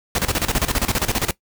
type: noise with tremolo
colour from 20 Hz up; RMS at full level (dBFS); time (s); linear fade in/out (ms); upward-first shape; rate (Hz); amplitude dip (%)
pink; -19; 0.15-1.31; 2; square; 15; 80
effects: noise-tail reverb RT60 0.1 s tail -19 dB re dry